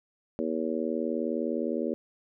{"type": "harmonic tone", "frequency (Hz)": 79.8, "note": "D#2", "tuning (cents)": 44, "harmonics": [3, 4, 5, 6, 7], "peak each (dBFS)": [-32, -33, -34, -35, -35], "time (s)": [0.39, 1.94], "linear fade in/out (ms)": 0, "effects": []}